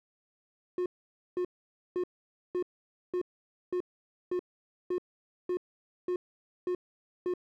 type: tone bursts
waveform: triangle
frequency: 360 Hz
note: F#4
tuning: 47 cents flat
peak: -26 dBFS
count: 12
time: 0.78-7.338 s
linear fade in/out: 2 ms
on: 79 ms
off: 510 ms
effects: none